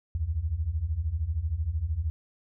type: beating tone pair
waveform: sine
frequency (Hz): 71.4 / 84.4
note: D2 / E2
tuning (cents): -48 / +41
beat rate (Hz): 13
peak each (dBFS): -31 / -28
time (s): 0.15-2.1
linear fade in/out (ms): 0
effects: none